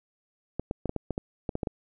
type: clicks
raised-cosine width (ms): 2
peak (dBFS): -16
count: 11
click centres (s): 0.596 / 0.711 / 0.857 / 0.894 / 0.963 / 1.107 / 1.179 / 1.492 / 1.554 / 1.632 / 1.672
effects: none